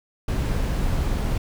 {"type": "noise", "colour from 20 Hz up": "brown", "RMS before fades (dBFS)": -23, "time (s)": [0.28, 1.38], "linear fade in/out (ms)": 5, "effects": []}